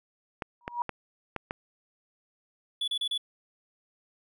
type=clicks; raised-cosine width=0.5 ms; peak=-17 dBFS; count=5; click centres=0.422 / 0.679 / 0.893 / 1.363 / 1.509 s
type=tone with exponential growth; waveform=sine; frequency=958 Hz; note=A#5; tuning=47 cents sharp; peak=-23 dBFS; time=0.61-0.82 s; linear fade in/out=1 ms; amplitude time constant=44 ms
type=tone bursts; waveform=triangle; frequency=3432 Hz; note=A7; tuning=44 cents flat; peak=-26 dBFS; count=4; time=2.81-3.178 s; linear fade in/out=5 ms; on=68 ms; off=32 ms
effects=none